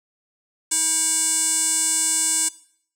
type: tone with band-pass filter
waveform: square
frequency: 320 Hz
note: D#4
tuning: 49 cents sharp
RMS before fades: -21 dBFS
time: 0.71-2.49 s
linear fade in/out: 10 ms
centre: 8100 Hz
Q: 6.2
effects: noise-tail reverb RT60 0.6 s tail -19 dB re dry